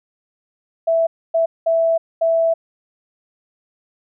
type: tone bursts at uneven times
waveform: sine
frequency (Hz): 659.3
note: E5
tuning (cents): 0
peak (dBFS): -13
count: 4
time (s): 0.87-1.07 / 1.34-1.46 / 1.66-1.98 / 2.21-2.54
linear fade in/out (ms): 10
effects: none